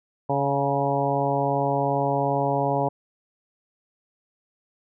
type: harmonic tone with a mistuned harmonic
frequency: 140 Hz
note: C#3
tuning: 18 cents sharp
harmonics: 1 / 2 / 3 / 4 / 5 / 6 / 7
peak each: -28 / -30 / -29 / -27 / -27 / -28 / -30 dBFS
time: 0.29-2.89 s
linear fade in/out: 10 ms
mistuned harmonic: 7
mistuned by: -31 cents
effects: none